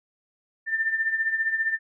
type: tone with tremolo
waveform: sine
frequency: 1790 Hz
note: A6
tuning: 29 cents sharp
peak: -19 dBFS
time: 0.66-1.79 s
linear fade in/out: 50 ms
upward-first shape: triangle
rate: 15 Hz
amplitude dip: 75%
effects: none